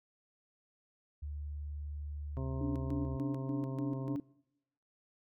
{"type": "tone", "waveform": "sine", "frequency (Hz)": 73.42, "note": "D2", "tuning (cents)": 0, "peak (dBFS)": -38, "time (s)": [1.22, 3.17], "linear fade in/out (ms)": 10}
{"type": "harmonic tone", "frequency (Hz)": 132.8, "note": "C3", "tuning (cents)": 26, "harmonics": [1, 2, 3, 4, 5, 7, 8], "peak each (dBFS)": [-37, -43, -47, -49, -51, -54, -55], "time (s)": [2.37, 4.16], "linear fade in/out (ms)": 0}
{"type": "tone with tremolo", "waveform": "sine", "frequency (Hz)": 286.7, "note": "D4", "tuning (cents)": -42, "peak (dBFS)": -34, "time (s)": [2.61, 4.2], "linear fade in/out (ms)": 2, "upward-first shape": "square", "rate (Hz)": 3.4, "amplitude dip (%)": 80}
{"effects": ["noise-tail reverb RT60 0.9 s tail -24 dB re dry"]}